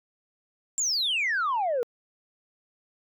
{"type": "exponential sweep", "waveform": "sine", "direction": "down", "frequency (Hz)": [7480, 456.8], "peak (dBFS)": -22, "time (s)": [0.78, 1.83], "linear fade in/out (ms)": 0, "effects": ["tanh soft clip ceiling -21 dBFS"]}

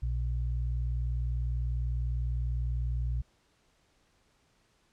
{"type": "tone pair together", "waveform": "sine", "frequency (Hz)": [60, 120], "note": ["B1", "B2"], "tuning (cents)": [-49, -49], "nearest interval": "octave", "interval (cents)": 1200, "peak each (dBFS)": [-29, -35], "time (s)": [0.02, 3.22], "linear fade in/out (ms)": 10, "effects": ["pink hiss -69 dBFS RMS until 4.92 s", "low-pass 8000 Hz 12 dB/octave"]}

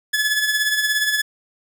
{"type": "tone with tremolo", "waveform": "sawtooth", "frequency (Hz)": 1713, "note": "A6", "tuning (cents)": -47, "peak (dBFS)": -12, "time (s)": [0.13, 1.22], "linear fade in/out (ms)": 10, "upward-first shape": "sine", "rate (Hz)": 17, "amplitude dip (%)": 50, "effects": []}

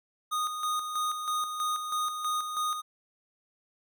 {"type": "tone with tremolo", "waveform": "square", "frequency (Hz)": 1236, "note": "D#6", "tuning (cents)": -12, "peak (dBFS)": -28, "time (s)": [0.31, 2.82], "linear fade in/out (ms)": 20, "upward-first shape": "square", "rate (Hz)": 3.1, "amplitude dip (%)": 50, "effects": []}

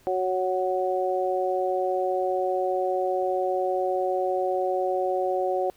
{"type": "harmonic tone", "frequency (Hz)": 185, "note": "F#3", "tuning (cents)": 0, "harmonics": [2, 3, 4], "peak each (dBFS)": [-27, -27, -27], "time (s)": [0.07, 5.7], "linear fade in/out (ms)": 0, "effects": ["pink hiss -59 dBFS RMS until 5.76 s"]}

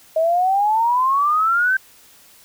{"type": "exponential sweep", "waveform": "sine", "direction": "up", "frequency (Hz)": [630, 1568], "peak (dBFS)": -14, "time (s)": [0.16, 1.77], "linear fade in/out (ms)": 5, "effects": ["white hiss -49 dBFS RMS until 2.44 s"]}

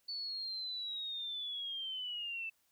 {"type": "linear sweep", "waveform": "sine", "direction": "down", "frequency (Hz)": [4490, 2637], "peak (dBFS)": -38, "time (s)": [0.08, 2.5], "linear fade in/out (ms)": 10, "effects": ["white hiss -75 dBFS RMS until 2.71 s"]}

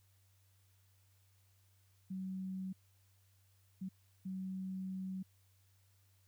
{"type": "tone bursts at uneven times", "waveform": "sine", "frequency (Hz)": 188.5, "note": "F#3", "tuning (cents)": 32, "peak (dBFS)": -39, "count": 3, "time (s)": [[2.1, 2.73], [3.81, 3.89], [4.25, 5.23]], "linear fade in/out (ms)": 10, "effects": ["added 96 Hz sine -68 dBFS peak until 6.27 s", "white hiss -75 dBFS RMS until 6.27 s"]}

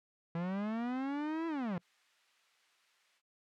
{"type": "linear two-way sweep", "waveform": "45% pulse", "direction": "up then down", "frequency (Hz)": [164.81, 335.1, 164.81], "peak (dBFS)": -34, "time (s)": [0.35, 1.78], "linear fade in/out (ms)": 2, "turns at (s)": 1.47}
{"type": "noise", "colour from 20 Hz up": "violet", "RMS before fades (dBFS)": -48, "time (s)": [1.78, 3.22], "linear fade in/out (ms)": 50}
{"effects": ["noise-tail reverb RT60 0.1 s tail -26 dB re dry", "low-pass 2000 Hz 12 dB/octave"]}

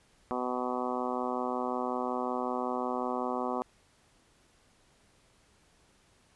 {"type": "harmonic tone", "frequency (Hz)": 125.4, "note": "B2", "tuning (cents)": 27, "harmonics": [2, 3, 4, 5, 6, 7, 8, 9, 10], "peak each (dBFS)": [-36, -38, -38, -40, -37, -41, -40, -39, -45], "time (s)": [0.31, 3.62], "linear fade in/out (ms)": 0, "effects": ["pink hiss -65 dBFS RMS until 6.35 s", "resampled to 24000 Hz"]}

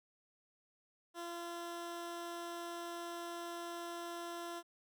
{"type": "tone", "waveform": "15% pulse", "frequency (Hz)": 342.7, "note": "F4", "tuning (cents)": -33, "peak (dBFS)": -36, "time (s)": [1.14, 4.63], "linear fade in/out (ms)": 50, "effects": []}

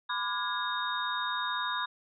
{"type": "tone cluster", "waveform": "sine", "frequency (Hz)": [1000, 1182, 1431, 1654, 3712], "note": ["B5", "D6", "F6", "G#6", "A#7"], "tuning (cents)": [21, 11, 42, -8, -8], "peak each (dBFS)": [-34, -37, -38, -37, -36], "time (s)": [0.09, 1.86], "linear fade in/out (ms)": 10, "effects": []}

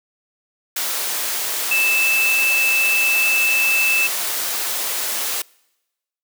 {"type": "tone in noise", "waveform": "sine", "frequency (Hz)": 2634, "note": "E7", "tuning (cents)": -2, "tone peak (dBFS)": -15, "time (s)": [1.71, 4.07], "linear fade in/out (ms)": 5, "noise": "white", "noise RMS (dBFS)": -23, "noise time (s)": [0.76, 5.42], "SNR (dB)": 5, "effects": ["noise-tail reverb RT60 1.0 s tail -26 dB re dry", "high-pass 400 Hz 12 dB/octave"]}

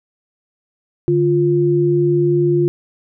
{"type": "tone pair together", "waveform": "sine", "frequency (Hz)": [146.83, 349.8], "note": ["D3", "F4"], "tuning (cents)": [0, 3], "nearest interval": "octave + minor third", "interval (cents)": 1503, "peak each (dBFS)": [-17, -13], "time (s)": [1.08, 2.68], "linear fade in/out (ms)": 0, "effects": []}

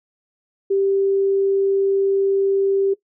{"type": "tone", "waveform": "sine", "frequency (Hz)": 392, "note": "G4", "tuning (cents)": 0, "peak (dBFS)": -15, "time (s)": [0.7, 2.94], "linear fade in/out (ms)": 10, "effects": ["noise-tail reverb RT60 0.1 s tail -18 dB re dry"]}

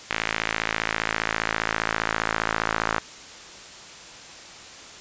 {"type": "tone with band-pass filter sweep", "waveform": "sawtooth", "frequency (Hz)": 55, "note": "A1", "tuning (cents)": 0, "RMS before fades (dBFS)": -27, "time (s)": [0.1, 2.99], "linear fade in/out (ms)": 5, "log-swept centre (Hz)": [2200, 1400], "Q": 1.7, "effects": ["white hiss -42 dBFS RMS until 5 s", "resampled to 16000 Hz"]}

